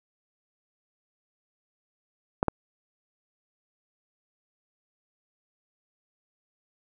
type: clicks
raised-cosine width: 1 ms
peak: -8 dBFS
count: 2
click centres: 2.429 / 2.483 s
effects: none